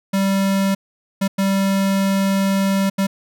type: tone bursts at uneven times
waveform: square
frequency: 195 Hz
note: G3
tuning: 9 cents flat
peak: -16 dBFS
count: 4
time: 0.13-0.75 / 1.21-1.28 / 1.38-2.9 / 2.98-3.07 s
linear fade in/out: 10 ms
effects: none